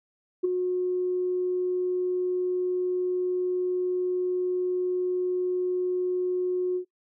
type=tone with ADSR envelope; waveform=sine; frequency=363.3 Hz; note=F#4; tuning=32 cents flat; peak=-17 dBFS; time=0.43-6.85 s; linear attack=17 ms; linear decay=13 ms; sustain=-6 dB; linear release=90 ms; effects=noise-tail reverb RT60 0.1 s tail -22 dB re dry + tanh soft clip ceiling -16 dBFS